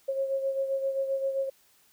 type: beating tone pair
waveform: sine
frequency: 540 / 547.6 Hz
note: C#5 / C#5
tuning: -45 / -21 cents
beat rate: 7.6 Hz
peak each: -27 / -35 dBFS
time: 0.08-1.5 s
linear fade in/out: 10 ms
effects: white hiss -63 dBFS RMS until 1.92 s